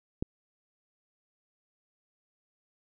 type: click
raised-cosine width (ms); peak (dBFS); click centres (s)
3; -17; 0.225
effects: none